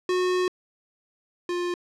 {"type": "tone pair in turn", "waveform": "square", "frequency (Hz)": [364.7, 352.7], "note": ["F#4", "F4"], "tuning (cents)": [-25, 17], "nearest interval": "minor second", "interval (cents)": 58, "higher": "first", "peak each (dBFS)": [-22, -26], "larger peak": "first", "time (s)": [[0.09, 0.48], [1.49, 1.74]], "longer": "first", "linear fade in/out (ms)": 2, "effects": ["low-pass 6000 Hz 12 dB/octave"]}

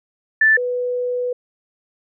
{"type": "tone pair in turn", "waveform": "sine", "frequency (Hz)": [1760, 493.9], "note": ["A6", "B4"], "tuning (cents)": [0, 0], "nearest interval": "octave + minor seventh", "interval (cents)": 2200, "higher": "first", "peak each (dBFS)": [-10, -19], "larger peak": "first", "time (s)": [[0.41, 0.57], [0.57, 1.33]], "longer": "second", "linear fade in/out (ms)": 5, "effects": []}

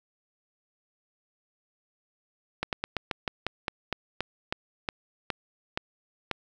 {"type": "slowing click train", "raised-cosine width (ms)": 0.3, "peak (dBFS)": -12, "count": 15, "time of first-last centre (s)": [2.63, 6.313], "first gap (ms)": 98, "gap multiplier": 1.14, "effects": ["9-bit"]}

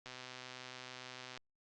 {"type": "click train", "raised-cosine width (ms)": 0.2, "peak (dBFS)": -30, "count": 168, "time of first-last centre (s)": [0.06, 1.375], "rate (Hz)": 127, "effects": ["low-pass 7000 Hz 12 dB/octave", "Opus 48 kbps"]}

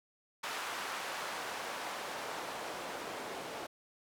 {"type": "noise with band-pass filter sweep", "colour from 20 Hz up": "white", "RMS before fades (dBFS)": -41, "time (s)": [0.43, 3.67], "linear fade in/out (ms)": 10, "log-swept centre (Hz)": [1100, 500], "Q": 0.88, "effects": []}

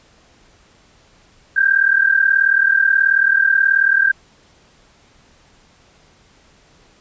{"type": "tone pair together", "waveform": "sine", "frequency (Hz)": [1568, 1606.5], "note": ["G6", "G6"], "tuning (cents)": [0, 42], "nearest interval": "unison", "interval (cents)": 42, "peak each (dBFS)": -14, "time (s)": [1.56, 4.12], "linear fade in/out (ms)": 10, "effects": ["pink hiss -52 dBFS RMS until 7 s", "resampled to 16000 Hz"]}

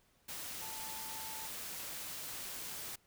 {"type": "tone in noise", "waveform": "sine", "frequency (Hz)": 880, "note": "A5", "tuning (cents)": 0, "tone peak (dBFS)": -49, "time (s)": [0.61, 1.47], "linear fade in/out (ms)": 10, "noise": "white", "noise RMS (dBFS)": -44, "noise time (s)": [0.28, 2.96], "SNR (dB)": -8, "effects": ["pink hiss -71 dBFS RMS until 3.06 s"]}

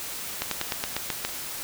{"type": "slowing click train", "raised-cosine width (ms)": 0.2, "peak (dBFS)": -9, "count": 8, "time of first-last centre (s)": [0.42, 1.25], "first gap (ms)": 93, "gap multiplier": 1.08, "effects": ["white hiss -35 dBFS RMS until 1.63 s"]}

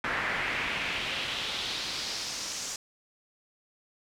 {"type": "noise with band-pass filter sweep", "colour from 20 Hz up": "brown", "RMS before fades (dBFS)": -33, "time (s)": [0.04, 2.76], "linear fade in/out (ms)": 2, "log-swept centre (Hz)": [1700, 6700], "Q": 2.4, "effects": []}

